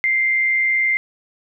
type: tone with amplitude modulation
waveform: sine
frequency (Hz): 2093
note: C7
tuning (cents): 0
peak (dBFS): -13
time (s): 0.04-0.97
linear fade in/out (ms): 0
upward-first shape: sine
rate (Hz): 120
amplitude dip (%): 40
effects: none